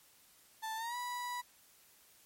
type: tone with pitch glide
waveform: 35% pulse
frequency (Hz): 883 to 979.7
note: A5 to B5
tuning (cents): +6 to -14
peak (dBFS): -36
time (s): 0.62-1.42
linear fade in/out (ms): 20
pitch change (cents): +180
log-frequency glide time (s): 0.76-0.96
effects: white hiss -64 dBFS RMS until 2.25 s + MP3 64 kbps